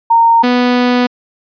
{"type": "tone pair in turn", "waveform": ["sine", "sawtooth"], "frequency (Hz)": [922, 246.7], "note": ["A#5", "B3"], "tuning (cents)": [-19, -2], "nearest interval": "octave + major seventh", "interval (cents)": 2283, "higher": "first", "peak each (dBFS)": -5, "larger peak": "neither", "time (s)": [[0.1, 0.43], [0.43, 1.07]], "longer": "second", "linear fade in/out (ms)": 10, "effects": ["resampled to 11025 Hz"]}